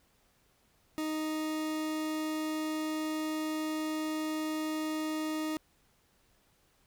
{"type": "tone", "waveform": "40% pulse", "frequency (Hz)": 311.1, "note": "D#4", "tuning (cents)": 0, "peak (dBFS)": -31, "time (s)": [0.98, 5.57], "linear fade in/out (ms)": 0, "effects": ["pink hiss -69 dBFS RMS until 6.86 s"]}